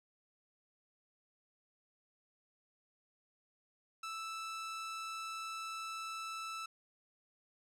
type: tone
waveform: sawtooth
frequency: 1318.5 Hz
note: E6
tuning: in tune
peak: -37 dBFS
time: 4.03-6.66 s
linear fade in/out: 5 ms
effects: low-pass 9000 Hz 12 dB/octave